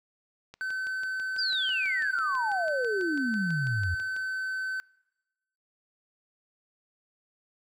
click train, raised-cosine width 0.2 ms, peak -28 dBFS, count 23, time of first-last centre 0.54-4.164 s, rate 6.07 Hz
triangle tone, 1528 Hz, G6, 45 cents flat, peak -28 dBFS, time 0.61-4.8 s, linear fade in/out 0 ms
sine exponential sweep, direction down, 4978 to 82.41 Hz, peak -27 dBFS, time 1.38-3.95 s, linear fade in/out 10 ms
effects noise-tail reverb RT60 1.0 s tail -24 dB re dry

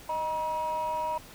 sine tone pair together, 621 / 956.4 Hz, D#5 / A#5, -3 / +44 cents, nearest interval perfect fifth, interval 747 cents, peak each -32 / -27 dBFS, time 0.09-1.18 s, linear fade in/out 5 ms, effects tanh soft clip ceiling -25 dBFS + pink hiss -49 dBFS RMS until 1.34 s

